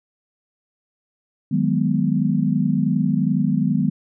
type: chord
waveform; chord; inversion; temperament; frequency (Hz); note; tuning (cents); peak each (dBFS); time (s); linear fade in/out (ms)
sine; G# minor seventh; second; equal; 155.56 / 185 / 207.7 / 246.9; D#3 / F#3 / G#3 / B3; 0 / 0 / 0 / 0; -22; 1.51-3.9; 10
effects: none